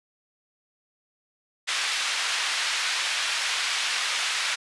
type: band-pass noise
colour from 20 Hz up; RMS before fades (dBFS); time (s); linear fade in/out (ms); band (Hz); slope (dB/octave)
white; -27; 1.67-4.56; 20; 1300 to 3900; 12
effects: resampled to 24000 Hz